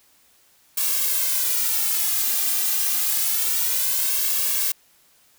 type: noise with flanger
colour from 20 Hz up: blue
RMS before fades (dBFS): -22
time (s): 0.77-4.72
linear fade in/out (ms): 5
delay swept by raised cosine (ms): 1.8 to 2.52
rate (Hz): 0.27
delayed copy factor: +0.9
effects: white hiss -58 dBFS RMS until 5.38 s